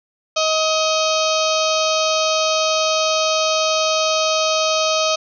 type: harmonic tone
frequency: 631 Hz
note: D#5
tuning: 24 cents sharp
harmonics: 1 / 2 / 4 / 5 / 6 / 7 / 8 / 9 / 10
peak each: -19 / -22 / -25 / -26 / -27 / -27 / -28 / -29 / -29 dBFS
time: 0.36-5.16 s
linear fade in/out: 10 ms
effects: none